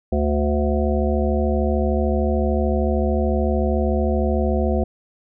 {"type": "harmonic tone with a mistuned harmonic", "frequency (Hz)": 73.42, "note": "D2", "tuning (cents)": 0, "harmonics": [1, 3, 5, 7, 9, 10], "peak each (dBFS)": [-20, -23, -25, -26, -27, -31], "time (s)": [0.12, 4.84], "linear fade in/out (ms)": 5, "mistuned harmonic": 1, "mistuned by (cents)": -27, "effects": []}